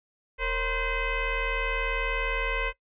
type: tone with frequency modulation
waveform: sine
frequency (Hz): 1046.5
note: C6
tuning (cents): 0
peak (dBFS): -25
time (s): 0.38-2.73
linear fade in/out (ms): 50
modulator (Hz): 503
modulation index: 3.1
effects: noise-tail reverb RT60 0.1 s tail -19 dB re dry + resampled to 8000 Hz